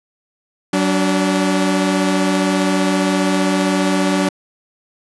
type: tone pair together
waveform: sawtooth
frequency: 188.3 / 290 Hz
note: F#3 / D4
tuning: +31 / -22 cents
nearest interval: perfect fifth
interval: 747 cents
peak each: -13 dBFS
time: 0.73-4.29 s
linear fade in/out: 5 ms
effects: resampled to 24000 Hz